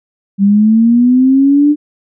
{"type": "linear sweep", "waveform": "sine", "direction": "up", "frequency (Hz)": [194.7, 299.1], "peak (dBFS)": -5, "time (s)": [0.38, 1.76], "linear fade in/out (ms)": 50, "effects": []}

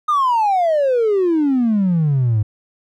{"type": "exponential sweep", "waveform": "triangle", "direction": "down", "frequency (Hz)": [1247, 102.1], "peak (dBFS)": -10, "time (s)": [0.08, 2.43], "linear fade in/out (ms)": 10, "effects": ["tanh soft clip ceiling -9 dBFS"]}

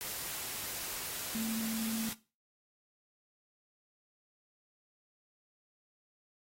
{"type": "tone in noise", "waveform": "sine", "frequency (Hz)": 223.6, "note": "A3", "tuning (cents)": 28, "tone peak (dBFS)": -34, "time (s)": [1.35, 2.09], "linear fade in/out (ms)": 0, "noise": "white", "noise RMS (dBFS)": -40, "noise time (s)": [0.01, 2.13], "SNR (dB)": 3, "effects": ["noise-tail reverb RT60 0.3 s tail -17 dB re dry", "AAC 48 kbps"]}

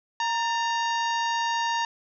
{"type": "harmonic tone with a mistuned harmonic", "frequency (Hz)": 932.3, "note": "A#5", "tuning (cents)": 0, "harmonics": [1, 2, 3, 4, 5, 6, 7], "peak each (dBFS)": [-25, -31, -35, -37, -39, -41, -42], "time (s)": [0.2, 1.85], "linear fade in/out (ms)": 2, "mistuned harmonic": 2, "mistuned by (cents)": -68, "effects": []}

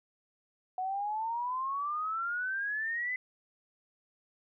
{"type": "exponential sweep", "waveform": "sine", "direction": "up", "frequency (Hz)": [734, 2038], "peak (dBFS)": -31, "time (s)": [0.78, 3.16], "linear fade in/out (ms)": 2, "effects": []}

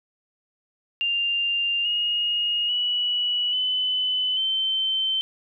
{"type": "tone with pitch steps", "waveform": "sine", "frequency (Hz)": [2794, 2866, 2940, 3015, 3093], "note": ["F7", "F7", "F#7", "F#7", "G7"], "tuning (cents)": [0, 44, -12, 32, -24], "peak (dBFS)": -21, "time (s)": [1.01, 5.21], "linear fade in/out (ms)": 0, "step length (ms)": 840, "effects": []}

